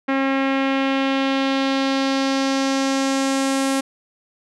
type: tone with low-pass filter sweep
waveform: sawtooth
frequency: 270 Hz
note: C#4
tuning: 45 cents flat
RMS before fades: -20 dBFS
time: 0.08-3.81 s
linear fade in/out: 10 ms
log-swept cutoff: 2100 to 9300 Hz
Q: 1.7
effects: none